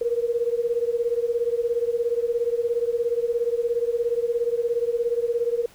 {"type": "beating tone pair", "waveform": "sine", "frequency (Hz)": [466.2, 483.2], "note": ["A#4", "B4"], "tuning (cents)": [0, -38], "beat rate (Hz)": 17, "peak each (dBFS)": [-23, -25], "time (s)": [0.01, 5.66], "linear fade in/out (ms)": 5, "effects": ["pink hiss -52 dBFS RMS until 5.74 s"]}